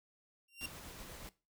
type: tone with exponential growth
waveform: sawtooth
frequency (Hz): 2766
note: F7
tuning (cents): -17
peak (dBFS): -33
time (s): 0.48-0.66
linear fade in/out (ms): 5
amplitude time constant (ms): 39
type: noise with tremolo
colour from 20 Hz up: pink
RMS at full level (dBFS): -49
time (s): 0.61-1.29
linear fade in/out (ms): 0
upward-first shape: triangle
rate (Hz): 8.2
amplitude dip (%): 25
effects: noise-tail reverb RT60 0.3 s tail -19 dB re dry